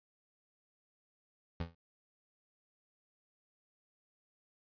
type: tone with exponential decay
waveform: 25% pulse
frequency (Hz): 84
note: E2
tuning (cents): +33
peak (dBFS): -29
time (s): 1.6-1.75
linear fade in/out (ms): 5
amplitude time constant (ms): 32
effects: resampled to 11025 Hz